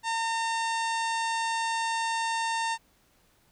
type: harmonic tone with a mistuned harmonic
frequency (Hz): 910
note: A#5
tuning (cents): -42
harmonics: 1 / 2 / 3 / 4 / 5 / 6 / 7 / 8 / 9 / 10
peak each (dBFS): -28 / -34 / -38 / -40 / -42 / -44 / -45 / -46 / -47 / -48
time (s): 0.03-2.78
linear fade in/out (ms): 50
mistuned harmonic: 8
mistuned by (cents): +23
effects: pink hiss -65 dBFS RMS until 3.51 s